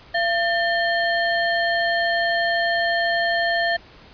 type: ring-modulated tone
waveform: square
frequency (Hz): 1237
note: D#6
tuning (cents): -10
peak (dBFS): -16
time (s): 0.14-3.77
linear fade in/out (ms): 10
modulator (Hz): 555
effects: pink hiss -47 dBFS RMS until 4.13 s + resampled to 11025 Hz